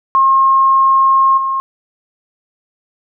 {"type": "tone with level steps", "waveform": "sine", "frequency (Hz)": 1073, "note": "C6", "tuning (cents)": 43, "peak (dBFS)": [-7, -14], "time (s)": [0.15, 1.6], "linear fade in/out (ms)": 0, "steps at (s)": 1.37, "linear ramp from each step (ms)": 10, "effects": []}